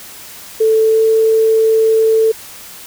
sine tone with pitch glide, 441.2 to 443.8 Hz, A4 to A4, +5 to +15 cents, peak -8 dBFS, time 0.6-2.32 s, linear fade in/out 10 ms, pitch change +10 cents, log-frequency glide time 0.88-1.01 s, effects white hiss -34 dBFS RMS until 2.86 s

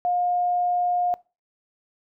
sine tone, 712 Hz, F5, 33 cents sharp, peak -20 dBFS, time 0.05-1.14 s, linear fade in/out 0 ms, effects noise-tail reverb RT60 0.3 s tail -22 dB re dry

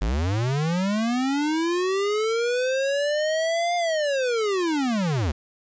square linear two-way sweep, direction up then down, 45.87 to 706 to 66.4 Hz, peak -22 dBFS, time 0.01-5.32 s, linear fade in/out 10 ms, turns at 3.76 s, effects resampled to 16000 Hz + 9-bit

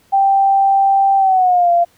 sine tone with pitch glide, 784 to 690.4 Hz, G5 to F5, 0 to -20 cents, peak -9 dBFS, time 0.12-1.85 s, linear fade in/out 20 ms, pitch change -220 cents, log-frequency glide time 1.17-1.71 s, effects pink hiss -54 dBFS RMS until 1.97 s + high-pass 60 Hz 12 dB/octave

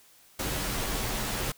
pink noise with comb filter, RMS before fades -31 dBFS, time 0.39-1.52 s, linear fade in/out 5 ms, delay 12 ms, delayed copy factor -0.7, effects white hiss -58 dBFS RMS until 1.57 s

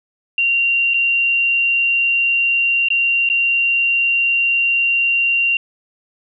sine tone with dropouts, 2764 Hz, F7, 19 cents flat, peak -13 dBFS, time 0.38-5.57 s, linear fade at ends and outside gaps 2 ms, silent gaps 0.937-0.942 / 2.886-2.903 / 3.29-3.299 s, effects none

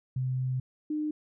sine tone pair in turn, 128.9 / 303.6 Hz, C3 / D#4, -26 / -42 cents, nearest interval octave + minor third, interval 1484 cents, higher second, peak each -27 / -28 dBFS, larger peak first, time 0.16-0.6 / 0.9-1.11 s, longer first, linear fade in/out 5 ms, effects none

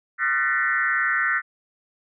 sine tone with frequency modulation, 1643 Hz, G#6, 19 cents flat, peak -19 dBFS, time 0.18-1.42 s, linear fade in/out 50 ms, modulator 138 Hz, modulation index 2.4, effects none

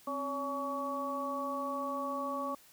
harmonic tone with a mistuned harmonic, 282.1 Hz, C#4, 30 cents sharp, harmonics 1 / 2 / 3 / 4, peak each -40 / -39 / -45 / -36 dBFS, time 0.07-2.55 s, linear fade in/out 5 ms, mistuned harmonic 1, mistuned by -100 cents, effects white hiss -60 dBFS RMS until 2.72 s

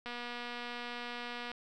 click train, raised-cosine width 0.3 ms, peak -26 dBFS, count 352, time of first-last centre 0.06-1.516 s, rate 241 Hz, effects none

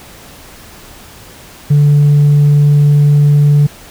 triangle tone with tanh clipping, 145.8 Hz, D3, 12 cents flat, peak -5 dBFS, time 1.7-3.67 s, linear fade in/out 10 ms, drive 6 dB, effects pink hiss -36 dBFS RMS until 3.9 s

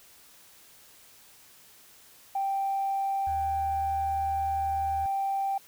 sine tone, 784 Hz, G5, in tune, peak -25 dBFS, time 2.35-5.58 s, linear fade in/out 5 ms
sine tone with vibrato, 78 Hz, D#2, 5 cents sharp, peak -35 dBFS, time 3.27-5.06 s, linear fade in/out 0 ms, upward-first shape square, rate 11 Hz, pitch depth 10 cents each way
effects tanh soft clip ceiling -21 dBFS + white hiss -55 dBFS RMS until 5.67 s

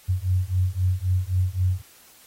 sine beating tone pair, 90.2 / 94 Hz, F#2 / F#2, -44 / +28 cents, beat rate 3.8 Hz, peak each -23 dBFS, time 0.08-1.82 s, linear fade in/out 20 ms, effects white hiss -52 dBFS RMS until 2.26 s + AAC 48 kbps

